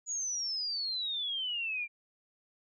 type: exponential sweep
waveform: sine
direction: down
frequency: 6900 to 2349 Hz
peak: -32 dBFS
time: 0.06-1.88 s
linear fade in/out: 50 ms
effects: none